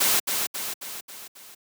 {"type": "noise with echo", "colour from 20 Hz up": "white", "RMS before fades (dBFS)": -21, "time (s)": [0, 0.2], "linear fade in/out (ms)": 10, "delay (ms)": 270, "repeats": 5, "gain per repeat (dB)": -5, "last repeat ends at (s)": 1.55, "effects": ["high-pass 200 Hz 12 dB/octave"]}